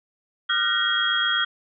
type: tone cluster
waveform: sine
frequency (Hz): 1212 / 1395 / 1503 / 1878 / 3278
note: D#6 / F6 / F#6 / A#6 / G#7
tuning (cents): -46 / -2 / +27 / +12 / -23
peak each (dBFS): -32 / -25 / -26 / -30 / -23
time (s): 0.49-1.45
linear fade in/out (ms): 10
effects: none